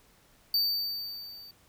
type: tone with level ramp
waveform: square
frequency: 4602 Hz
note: D8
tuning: 36 cents flat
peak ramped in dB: -23 to -47 dBFS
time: 0.54-1.51 s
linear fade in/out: 2 ms
effects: pink hiss -62 dBFS RMS until 1.68 s